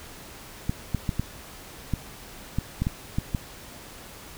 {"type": "clicks", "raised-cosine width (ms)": 5, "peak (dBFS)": -12, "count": 10, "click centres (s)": [0.695, 0.947, 1.092, 1.196, 1.937, 2.586, 2.82, 2.869, 3.185, 3.348], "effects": ["pink hiss -44 dBFS RMS until 4.37 s"]}